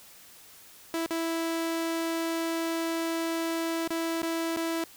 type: tone with dropouts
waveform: sawtooth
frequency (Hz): 329.6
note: E4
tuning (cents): 0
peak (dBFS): -24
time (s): 0.94-4.84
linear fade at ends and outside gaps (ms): 1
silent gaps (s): 1.062-1.107 / 3.876-3.905 / 4.219-4.23 / 4.564-4.57
effects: white hiss -52 dBFS RMS until 4.96 s